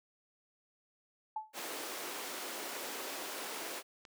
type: tone with exponential decay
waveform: sine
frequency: 867 Hz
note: A5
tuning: 26 cents flat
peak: -32 dBFS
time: 1.36-1.53 s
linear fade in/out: 5 ms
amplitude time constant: 36 ms
type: high-pass noise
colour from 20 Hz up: pink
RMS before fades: -42 dBFS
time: 1.53-3.83 s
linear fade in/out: 50 ms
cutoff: 300 Hz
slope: 24 dB/octave
type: click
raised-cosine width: 0.2 ms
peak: -35 dBFS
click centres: 4.052 s
effects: none